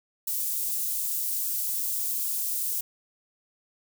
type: high-pass noise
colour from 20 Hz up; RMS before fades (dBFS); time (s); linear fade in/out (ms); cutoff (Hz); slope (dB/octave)
white; -29; 0.27-2.81; 5; 9100; 12
effects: none